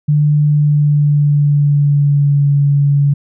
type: tone with pitch glide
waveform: sine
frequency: 148.5 to 142.37 Hz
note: D3 to C#3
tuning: +20 to +47 cents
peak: -8 dBFS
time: 0.08-3.14 s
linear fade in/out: 10 ms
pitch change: -73 cents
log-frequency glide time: 0.45-2.48 s
effects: none